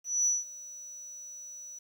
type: tone with ADSR envelope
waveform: sine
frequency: 5920 Hz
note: F#8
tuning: in tune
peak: -21 dBFS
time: 0.04-1.79 s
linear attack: 220 ms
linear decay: 180 ms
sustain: -21 dB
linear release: 7 ms
effects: tanh soft clip ceiling -21 dBFS + 10-bit